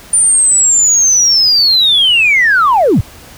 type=linear sweep; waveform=sine; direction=down; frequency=9270 to 66.6 Hz; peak=-5 dBFS; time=0.13-3.01 s; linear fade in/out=5 ms; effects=tanh soft clip ceiling -2 dBFS + pink hiss -36 dBFS RMS until 3.37 s